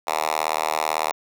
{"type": "tone with high-pass filter", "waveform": "5% pulse", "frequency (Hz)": 78, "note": "D#2", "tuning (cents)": 5, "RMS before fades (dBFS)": -24, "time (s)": [0.07, 1.12], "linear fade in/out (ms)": 5, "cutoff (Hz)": 820, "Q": 1.6, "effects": []}